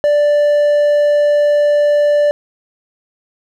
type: tone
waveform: triangle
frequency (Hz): 587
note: D5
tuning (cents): -1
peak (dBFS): -7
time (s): 0.04-2.31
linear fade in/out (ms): 0
effects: none